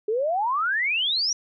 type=exponential sweep; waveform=sine; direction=up; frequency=411.2 to 5870 Hz; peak=-21 dBFS; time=0.08-1.33 s; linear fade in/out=5 ms; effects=none